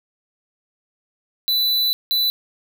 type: tone pair in turn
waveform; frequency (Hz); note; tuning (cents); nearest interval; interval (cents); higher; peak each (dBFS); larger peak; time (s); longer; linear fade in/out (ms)
square; 3984 / 3984; B7 / B7; +14 / +14; unison; 0; neither; -17; neither; 1.48-1.93 / 2.11-2.3; first; 0
effects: none